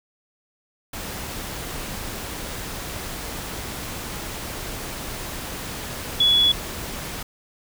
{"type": "tone in noise", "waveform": "sine", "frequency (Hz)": 3392, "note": "G#7", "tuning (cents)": 36, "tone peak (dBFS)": -14, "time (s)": [6.2, 6.52], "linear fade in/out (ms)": 5, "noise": "pink", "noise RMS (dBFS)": -32, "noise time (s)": [0.93, 7.23], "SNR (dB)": 15, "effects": []}